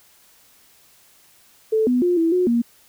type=tone with pitch steps; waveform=sine; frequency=439 / 248.6 / 354.4 / 329.4 / 362.4 / 235.7 Hz; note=A4 / B3 / F4 / E4 / F#4 / A#3; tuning=-4 / +12 / +25 / -1 / -36 / +19 cents; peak=-15 dBFS; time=1.72-2.62 s; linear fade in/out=10 ms; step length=150 ms; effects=white hiss -54 dBFS RMS until 2.88 s